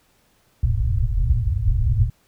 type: low-pass noise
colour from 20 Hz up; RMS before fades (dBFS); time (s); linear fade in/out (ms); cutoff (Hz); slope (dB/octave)
white; -19; 0.63-2.1; 5; 120; 96
effects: pink hiss -61 dBFS RMS until 2.27 s